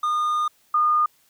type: tone pair in turn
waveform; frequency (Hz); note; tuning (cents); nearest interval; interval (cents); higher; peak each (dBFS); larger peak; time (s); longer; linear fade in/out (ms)
triangle / sine; 1220 / 1220; D#6 / D#6; -34 / -34; unison; 0; neither; -18 / -16; second; 0.03-0.48 / 0.74-1.06; first; 5
effects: white hiss -61 dBFS RMS until 1.29 s